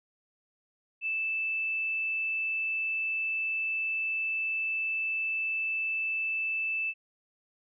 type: tone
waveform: sine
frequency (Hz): 2637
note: E7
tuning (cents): 0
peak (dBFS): -28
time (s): 1.01-6.94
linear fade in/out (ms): 50
effects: none